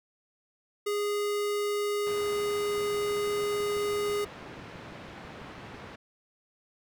square tone, 412.2 Hz, G#4, 13 cents flat, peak -28 dBFS, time 0.86-4.25 s, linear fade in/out 10 ms
pink band-pass noise, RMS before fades -45 dBFS, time 2.06-5.96 s, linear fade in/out 10 ms, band 100 to 2600 Hz, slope 12 dB/octave
click train, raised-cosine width 3 ms, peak -35 dBFS, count 19, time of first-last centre 2.78-5.745 s, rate 6.07 Hz
effects none

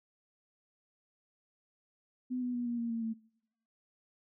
sine tone with pitch steps, 251.9 / 247.1 / 242.5 / 237.9 / 233.4 / 229 / 224.7 Hz, B3 / B3 / B3 / A#3 / A#3 / A#3 / A3, +34 / +1 / -31 / +35 / +2 / -31 / +37 cents, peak -32 dBFS, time 2.3-3.14 s, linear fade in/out 20 ms, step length 120 ms, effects noise-tail reverb RT60 0.9 s tail -26 dB re dry

